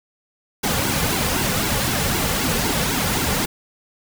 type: noise with flanger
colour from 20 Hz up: pink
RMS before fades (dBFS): -21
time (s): 0.63-3.46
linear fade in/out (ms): 10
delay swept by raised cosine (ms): 1.6 to 3.2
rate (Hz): 3.9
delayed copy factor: -0.7
effects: none